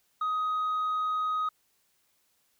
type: tone with tanh clipping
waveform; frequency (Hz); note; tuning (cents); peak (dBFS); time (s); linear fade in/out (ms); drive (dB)
sine; 1255; D#6; +15; -27; 0.21-1.49; 5; 1
effects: white hiss -71 dBFS RMS until 2.59 s